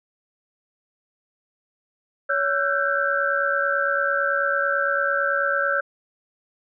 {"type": "tone cluster", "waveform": "sine", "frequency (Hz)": [562, 1344, 1507, 1576], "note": ["C#5", "E6", "F#6", "G6"], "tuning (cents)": [24, 33, 31, 9], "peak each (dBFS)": -25, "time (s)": [2.29, 5.81], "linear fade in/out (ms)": 10, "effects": []}